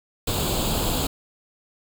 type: noise with comb filter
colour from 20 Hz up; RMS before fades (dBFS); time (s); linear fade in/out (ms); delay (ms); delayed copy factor
pink; -24; 0.27-1.07; 5; 0.26; +0.75
effects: none